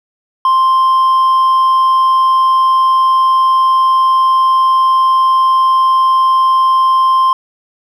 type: tone with hard clipping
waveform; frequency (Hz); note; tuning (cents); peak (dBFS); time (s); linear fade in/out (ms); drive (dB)
sine; 1050; C6; +6; -8; 0.45-7.33; 2; 2
effects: none